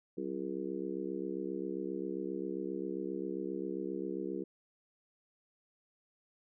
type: harmonic tone with a mistuned harmonic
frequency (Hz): 67.5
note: C#2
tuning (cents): -45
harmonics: 3 / 4 / 5 / 6 / 7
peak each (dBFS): -43 / -43 / -39 / -41 / -45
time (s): 0.17-4.44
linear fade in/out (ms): 10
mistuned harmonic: 3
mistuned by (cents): -110
effects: none